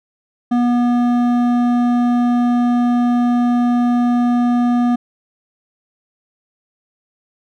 sine tone with hard clipping, 242.3 Hz, B3, 33 cents flat, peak -14 dBFS, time 0.51-4.96 s, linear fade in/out 10 ms, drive 10 dB, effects none

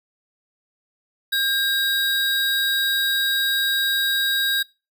square tone pair together, 1604 / 3815 Hz, G6 / A#7, +39 / +39 cents, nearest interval octave + minor third, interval 1500 cents, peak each -23 / -22 dBFS, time 1.32-4.63 s, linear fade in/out 10 ms, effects noise-tail reverb RT60 0.3 s tail -26 dB re dry

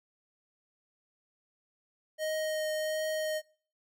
square tone with vibrato, 622.3 Hz, D#5, in tune, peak -31 dBFS, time 2.18-3.42 s, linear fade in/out 50 ms, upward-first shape triangle, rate 1.4 Hz, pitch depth 11 cents each way, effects noise-tail reverb RT60 0.5 s tail -26 dB re dry

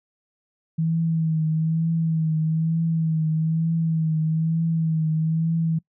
sine tone with vibrato, 160.9 Hz, E3, 42 cents flat, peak -19 dBFS, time 0.78-5.79 s, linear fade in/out 10 ms, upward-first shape triangle, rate 1.1 Hz, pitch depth 46 cents each way, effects noise-tail reverb RT60 0.1 s tail -24 dB re dry

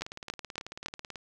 two click trains, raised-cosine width 0.2 ms, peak -23 / -15 dBFS, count 22 / 4, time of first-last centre 0.01-1.158 / 0.02-0.86 s, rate 18.3 / 3.57 Hz, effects none

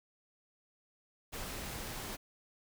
pink noise, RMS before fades -42 dBFS, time 1.32-2.17 s, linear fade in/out 20 ms, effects none

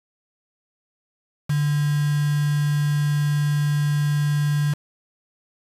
sine tone with quantisation, 146.83 Hz, D3, in tune, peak -18 dBFS, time 1.49-4.74 s, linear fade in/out 10 ms, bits 5, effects resampled to 32000 Hz

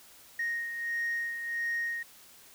sine beating tone pair, 1864.7 / 1866.2 Hz, A#6 / A#6, 0 / +1 cents, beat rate 1.5 Hz, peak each -30 / -38 dBFS, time 0.39-2.03 s, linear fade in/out 5 ms, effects tanh soft clip ceiling -26 dBFS + white hiss -55 dBFS RMS until 2.54 s

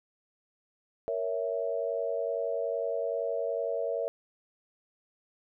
sine chord, A# diminished, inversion none, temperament equal with one note detuned, 466.2 / 556.9 / 659.3 Hz, A#4 / C#5 / E5, 0 / +8 / 0 cents, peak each -33 dBFS, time 1.08-4.08 s, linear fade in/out 0 ms, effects none

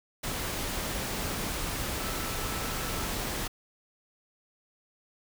sine tone in noise, 1318.5 Hz, E6, in tune, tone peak -43 dBFS, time 1.99-3.07 s, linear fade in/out 10 ms, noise pink, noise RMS -33 dBFS, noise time 0.23-3.48 s, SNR -13 dB, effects none

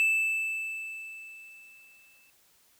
triangle tone with exponential decay, 2637 Hz, E7, in tune, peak -19 dBFS, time 0-2.3 s, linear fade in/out 0 ms, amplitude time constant 500 ms, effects white hiss -64 dBFS RMS until 2.79 s

